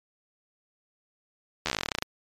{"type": "slowing click train", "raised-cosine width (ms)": 0.2, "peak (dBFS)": -9, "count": 17, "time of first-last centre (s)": [1.66, 2.024], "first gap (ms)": 12, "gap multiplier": 1.08, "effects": ["MP3 96 kbps"]}